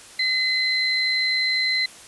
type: tone pair together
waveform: sine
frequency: 2042 / 4084 Hz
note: C7 / C8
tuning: -43 / -43 cents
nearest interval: octave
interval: 1200 cents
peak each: -22 dBFS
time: 0.19-1.86 s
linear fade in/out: 5 ms
effects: white hiss -44 dBFS RMS until 2.07 s + resampled to 24000 Hz